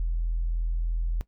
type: tone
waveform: sine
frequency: 41.58 Hz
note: E1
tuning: 16 cents sharp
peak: -23 dBFS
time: 0-1.21 s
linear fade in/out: 0 ms
effects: noise-tail reverb RT60 0.1 s tail -18 dB re dry + tanh soft clip ceiling -20 dBFS